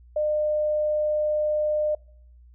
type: tone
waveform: sine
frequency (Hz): 605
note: D#5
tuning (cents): -49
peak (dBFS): -21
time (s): 0.16-1.95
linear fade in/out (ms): 5
effects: noise-tail reverb RT60 0.6 s tail -26 dB re dry + added 60 Hz sine -48 dBFS peak until 2.54 s